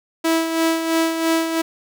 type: tone with tremolo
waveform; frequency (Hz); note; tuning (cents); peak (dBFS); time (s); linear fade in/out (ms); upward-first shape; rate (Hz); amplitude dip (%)
sawtooth; 326.7; E4; -15; -11; 0.24-1.62; 10; sine; 3; 55
effects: none